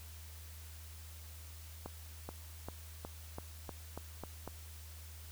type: accelerating click train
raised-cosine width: 1 ms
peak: -28 dBFS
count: 9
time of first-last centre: 1.86-4.476 s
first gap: 430 ms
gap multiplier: 0.92
effects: added 79 Hz sine -49 dBFS peak until 5.31 s + white hiss -56 dBFS RMS until 5.31 s